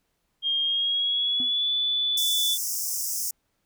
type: tone with pitch glide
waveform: sine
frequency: 3223 to 3474 Hz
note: G7 to A7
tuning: +47 to -23 cents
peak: -22 dBFS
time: 0.42-2.58 s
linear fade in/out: 50 ms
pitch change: +130 cents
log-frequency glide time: 0.62-1.73 s
type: tone with exponential decay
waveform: triangle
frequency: 250.2 Hz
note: B3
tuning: 23 cents sharp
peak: -29 dBFS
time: 1.4-1.55 s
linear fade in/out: 0 ms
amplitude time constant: 32 ms
type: high-pass noise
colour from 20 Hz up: pink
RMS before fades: -29 dBFS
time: 2.17-3.31 s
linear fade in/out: 5 ms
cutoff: 5200 Hz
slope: 96 dB/octave
effects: pink hiss -74 dBFS RMS until 3.65 s